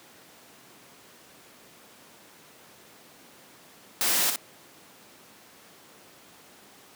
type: noise with echo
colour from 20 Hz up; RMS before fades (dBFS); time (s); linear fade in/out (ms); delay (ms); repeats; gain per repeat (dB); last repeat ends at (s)
white; -25; 4.01-4.3; 0; 60; 1; -5; 4.36
effects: pink hiss -52 dBFS RMS until 6.95 s + high-pass 200 Hz 12 dB/octave